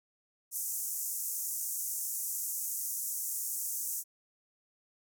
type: band-pass noise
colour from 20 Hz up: white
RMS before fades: -36 dBFS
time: 0.51-4.04 s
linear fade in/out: 50 ms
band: 6100 to 16000 Hz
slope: 48 dB/octave
effects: none